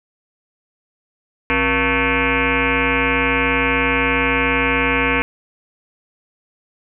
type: tone with frequency modulation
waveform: sine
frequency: 1318.5 Hz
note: E6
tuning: in tune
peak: -14 dBFS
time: 1.5-5.22 s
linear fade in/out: 0 ms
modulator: 210 Hz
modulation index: 6
effects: none